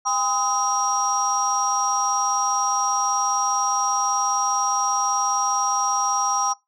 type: tone cluster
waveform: sine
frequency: 803 / 1022 / 1265 / 5700 Hz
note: G5 / C6 / D#6 / F8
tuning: +41 / -41 / +28 / +34 cents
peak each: -24 dBFS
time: 0.05-6.54 s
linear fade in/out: 20 ms
effects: noise-tail reverb RT60 0.2 s tail -22 dB re dry + tanh soft clip ceiling -12 dBFS